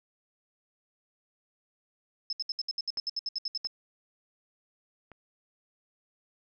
sine tone bursts, 5220 Hz, E8, 18 cents flat, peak -29 dBFS, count 15, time 2.3-3.672 s, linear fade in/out 2 ms, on 28 ms, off 68 ms
clicks, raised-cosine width 0.5 ms, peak -34 dBFS, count 3, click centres 2.972 / 3.65 / 5.117 s
effects none

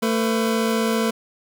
25% pulse tone pair together, 223.9 / 502.6 Hz, A3 / B4, +30 / +30 cents, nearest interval octave + major second, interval 1400 cents, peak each -16 / -22 dBFS, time 0.02-1.11 s, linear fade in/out 10 ms, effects none

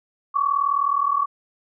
sine tone pair together, 1108.7 / 1148.2 Hz, C#6 / D6, 0 / -39 cents, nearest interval minor second, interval 61 cents, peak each -21 dBFS, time 0.34-1.26 s, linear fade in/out 20 ms, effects none

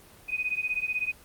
sine beating tone pair, 2489 / 2505 Hz, D#7 / D#7, 0 / +11 cents, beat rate 16 Hz, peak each -30 dBFS, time 0.28-1.13 s, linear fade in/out 20 ms, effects pink hiss -53 dBFS RMS until 1.24 s + Opus 24 kbps

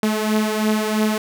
sawtooth beating tone pair, 214.4 / 217.4 Hz, A3 / A3, -45 / -21 cents, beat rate 3 Hz, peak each -15 / -19 dBFS, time 0.03-1.18 s, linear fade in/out 2 ms, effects none

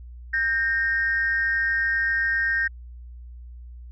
sine tone pair together, 1575 / 1847.2 Hz, G6 / A#6, +8 / -16 cents, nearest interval minor third, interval 276 cents, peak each -23 / -22 dBFS, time 0.33-2.68 s, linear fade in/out 10 ms, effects tanh soft clip ceiling -13 dBFS + added 60 Hz sine -38 dBFS peak until 3.91 s

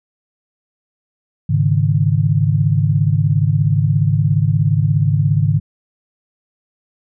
sine chord, Ab suspended fourth, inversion none, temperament equal, 103.83 / 138.59 / 155.56 Hz, Ab2 / Db3 / Eb3, 0 / 0 / 0 cents, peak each -16 dBFS, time 1.49-5.6 s, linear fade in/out 10 ms, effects none

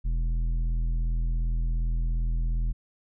triangle tone with tanh clipping, 41.35 Hz, E1, 6 cents sharp, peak -25 dBFS, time 0.04-2.73 s, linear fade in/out 20 ms, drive 13 dB, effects none

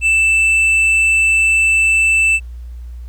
sine tone with hard clipping, 2649 Hz, E7, 8 cents sharp, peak -11 dBFS, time 0.01-2.4 s, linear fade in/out 50 ms, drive 4 dB, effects added 60 Hz sine -27 dBFS peak until 3.08 s + pink hiss -56 dBFS RMS until 3.08 s

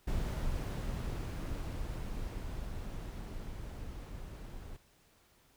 brown noise with level ramp, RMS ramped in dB -34 to -46 dBFS, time 0.07-4.77 s, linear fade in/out 10 ms, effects pink hiss -67 dBFS RMS until 5.56 s

